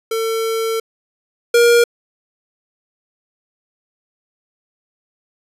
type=tone pair in turn; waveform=square; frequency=450 / 473 Hz; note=A4 / A#4; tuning=+39 / +25 cents; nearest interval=minor second; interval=86 cents; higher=second; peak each=-18 / -9 dBFS; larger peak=second; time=0.11-0.8 / 1.54-1.84 s; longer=first; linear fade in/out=5 ms; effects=resampled to 32000 Hz